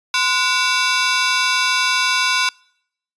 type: ring-modulated tone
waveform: 15% pulse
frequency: 1244.5 Hz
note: D#6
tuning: in tune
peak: -6 dBFS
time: 0.14-2.49 s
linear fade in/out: 2 ms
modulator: 216 Hz
effects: noise-tail reverb RT60 0.7 s tail -26 dB re dry + resampled to 22050 Hz